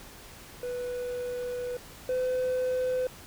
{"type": "tone pair in turn", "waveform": "triangle", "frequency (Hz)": [492.9, 507.9], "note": ["B4", "B4"], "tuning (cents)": [-3, 48], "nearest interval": "minor second", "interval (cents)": 51, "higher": "second", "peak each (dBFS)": [-29, -23], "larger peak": "second", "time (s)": [[0.63, 1.77], [2.09, 3.07]], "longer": "first", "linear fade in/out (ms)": 2, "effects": ["tanh soft clip ceiling -19 dBFS", "pink hiss -48 dBFS RMS until 3.26 s"]}